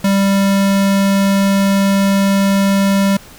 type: tone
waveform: square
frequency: 196.8 Hz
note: G3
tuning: 7 cents sharp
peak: -11 dBFS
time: 0.04-3.17 s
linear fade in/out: 5 ms
effects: pink hiss -39 dBFS RMS until 3.38 s